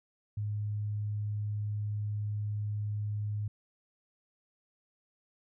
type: tone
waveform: sine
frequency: 104.6 Hz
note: G#2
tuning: 13 cents sharp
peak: -31 dBFS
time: 0.37-3.48 s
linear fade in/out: 5 ms
effects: none